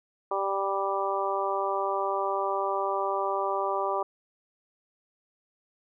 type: harmonic tone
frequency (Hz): 196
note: G3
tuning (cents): 0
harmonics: 2 / 3 / 4 / 5 / 6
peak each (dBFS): -32 / -32 / -32 / -32 / -32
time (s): 0.31-4.03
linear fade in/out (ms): 5
effects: none